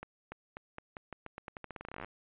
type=accelerating click train; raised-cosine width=0.5 ms; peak=-27 dBFS; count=25; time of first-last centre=0.03-2.046 s; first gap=290 ms; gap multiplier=0.86; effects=resampled to 8000 Hz